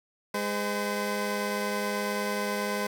15% pulse tone pair together, 205.7 / 509.6 Hz, G#3 / C5, -16 / -46 cents, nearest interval octave + major third, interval 1570 cents, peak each -24 / -25 dBFS, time 0.34-2.87 s, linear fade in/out 5 ms, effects none

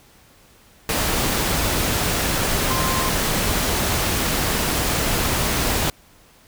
sine tone in noise, 1046.5 Hz, C6, in tune, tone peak -25 dBFS, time 2.7-3.09 s, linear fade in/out 2 ms, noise pink, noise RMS -21 dBFS, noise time 0.89-5.9 s, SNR -7 dB, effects pink hiss -52 dBFS RMS until 6.47 s

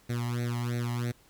sawtooth tone with flanger, 120.2 Hz, B2, 46 cents flat, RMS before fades -31 dBFS, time 0.09-1.12 s, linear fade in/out 10 ms, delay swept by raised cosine 0.49 to 1.01 ms, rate 3 Hz, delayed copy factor +1, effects pink hiss -61 dBFS RMS until 1.29 s

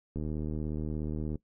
click train, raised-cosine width 3 ms, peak -23 dBFS, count 93, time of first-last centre 0.16-1.356 s, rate 76.9 Hz, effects noise-tail reverb RT60 0.1 s tail -19 dB re dry

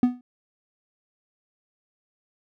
triangle tone with exponential decay, 247.4 Hz, B3, 3 cents sharp, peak -10 dBFS, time 0.03-0.21 s, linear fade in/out 2 ms, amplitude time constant 39 ms, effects none

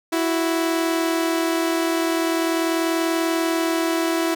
sawtooth tone pair together, 329.9 / 370.3 Hz, E4 / F#4, +1 / +1 cents, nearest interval major second, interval 200 cents, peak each -16 / -23 dBFS, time 0.12-4.35 s, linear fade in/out 10 ms, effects none

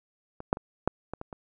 clicks, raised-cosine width 1 ms, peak -25 / -8 / -24 / -9 / -20 / -23 / -25 dBFS, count 7, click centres 0.404 / 0.529 / 0.571 / 0.876 / 1.136 / 1.214 / 1.328 s, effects none

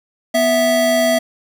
square tone pair together, 246.9 / 657.6 Hz, B3 / E5, 0 / -4 cents, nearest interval octave + perfect fourth, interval 1696 cents, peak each -20 / -14 dBFS, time 0.34-1.19 s, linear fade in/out 10 ms, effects none

